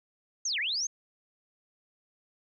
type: linear two-way sweep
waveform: sine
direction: down then up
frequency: 6740 to 1661.2 to 6550 Hz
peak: -28 dBFS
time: 0.45-0.87 s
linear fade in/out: 5 ms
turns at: 0.59 s
effects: none